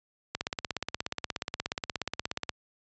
click train, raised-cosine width 0.2 ms, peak -13 dBFS, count 37, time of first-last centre 0.35-2.493 s, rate 16.8 Hz, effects high-pass 60 Hz 12 dB/octave + resampled to 16000 Hz

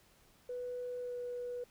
sine tone with pitch glide, 493.9 to 489.1 Hz, B4 to B4, 0 to -17 cents, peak -37 dBFS, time 0.49-1.64 s, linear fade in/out 5 ms, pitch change -17 cents, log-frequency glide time 1-1.15 s, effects tanh soft clip ceiling -33 dBFS + pink hiss -66 dBFS RMS until 1.7 s

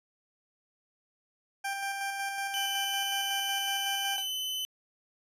20% pulse tone with tremolo, 790 Hz, G5, 13 cents sharp, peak -26 dBFS, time 1.64-4.17 s, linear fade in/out 10 ms, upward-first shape square, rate 5.4 Hz, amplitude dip 30%
40% pulse tone, 3029 Hz, F#7, 40 cents sharp, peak -31 dBFS, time 2.54-4.65 s, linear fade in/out 0 ms
sawtooth tone with exponential decay, 784 Hz, G5, in tune, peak -31 dBFS, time 4.18-4.33 s, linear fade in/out 1 ms, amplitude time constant 31 ms
effects resampled to 32000 Hz

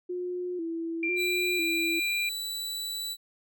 sine tone with vibrato, 344.5 Hz, F4, 24 cents flat, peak -30 dBFS, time 0.09-2 s, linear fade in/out 10 ms, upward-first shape square, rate 1 Hz, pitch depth 70 cents each way
sine tone with pitch glide, 2372 to 2398 Hz, D7 to D7, +17 to +36 cents, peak -27 dBFS, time 1.03-2.29 s, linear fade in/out 2 ms, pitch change +19 cents, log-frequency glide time 1.16-1.47 s
sawtooth tone, 3951 Hz, B7, in tune, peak -29 dBFS, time 1.16-3.17 s, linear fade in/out 50 ms
effects none

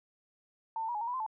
sine tone with pitch steps, 898 / 892 / 959 / 842 / 927 / 982 / 1035 / 875 Hz, A5 / A5 / A#5 / G#5 / A#5 / B5 / C6 / A5, +35 / +23 / +49 / +24 / -10 / -10 / -19 / -10 cents, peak -32 dBFS, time 0.76-1.264 s, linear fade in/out 2 ms, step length 63 ms, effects none

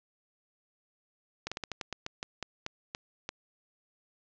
slowing click train, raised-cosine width 0.2 ms, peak -18 dBFS, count 13, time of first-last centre 1.47-3.291 s, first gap 46 ms, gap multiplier 1.2, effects resampled to 16000 Hz + 9-bit

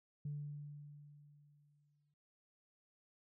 sine tone with exponential decay, 146.2 Hz, D3, 7 cents flat, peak -38 dBFS, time 0.25-2.14 s, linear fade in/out 5 ms, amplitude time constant 410 ms, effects tanh soft clip ceiling -35 dBFS

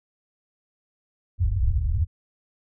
white low-pass noise, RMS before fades -22 dBFS, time 1.38-2.07 s, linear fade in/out 50 ms, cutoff 100 Hz, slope 48 dB/octave, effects none

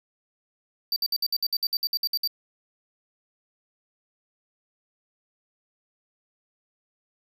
square tone bursts, 4645 Hz, D8, 20 cents flat, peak -23 dBFS, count 14, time 0.92-2.275 s, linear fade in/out 2 ms, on 42 ms, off 59 ms, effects none

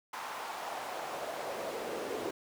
brown noise with high-pass filter sweep, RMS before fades -39 dBFS, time 0.13-2.31 s, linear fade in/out 5 ms, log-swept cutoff 1000 to 410 Hz, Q 2.2, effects none

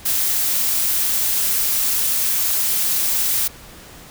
blue noise, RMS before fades -19 dBFS, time 0.05-3.48 s, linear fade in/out 10 ms, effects pink hiss -41 dBFS RMS until 4.1 s

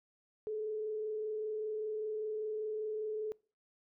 sine tone with frequency modulation, 430.4 Hz, A4, 38 cents flat, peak -35 dBFS, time 0.47-3.32 s, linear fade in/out 0 ms, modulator 25.1 Hz, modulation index 0.3, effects noise-tail reverb RT60 0.4 s tail -24 dB re dry

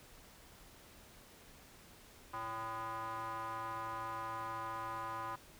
square tone with band-pass filter, 112.2 Hz, A2, 34 cents sharp, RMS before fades -42 dBFS, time 2.33-5.36 s, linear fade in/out 10 ms, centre 1100 Hz, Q 5.3, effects pink hiss -59 dBFS RMS until 5.59 s

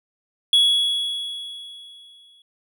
triangle tone with exponential decay, 3361 Hz, G#7, 20 cents sharp, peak -10 dBFS, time 0.53-2.42 s, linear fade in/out 2 ms, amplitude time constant 410 ms, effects none

